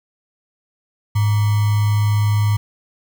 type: tone with sample-and-hold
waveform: sine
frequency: 104.7 Hz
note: G#2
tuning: 15 cents sharp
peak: -13 dBFS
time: 1.15-2.57 s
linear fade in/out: 10 ms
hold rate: 1050 Hz
effects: none